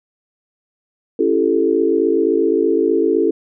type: chord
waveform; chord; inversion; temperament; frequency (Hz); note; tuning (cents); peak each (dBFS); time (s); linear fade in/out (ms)
sine; A dominant seventh; first; equal with one note detuned; 277.2 / 336.4 / 392 / 440; C#4 / E4 / G4 / A4; 0 / +35 / 0 / 0; -21 / -17 / -19 / -17; 1.19-3.31; 5
effects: none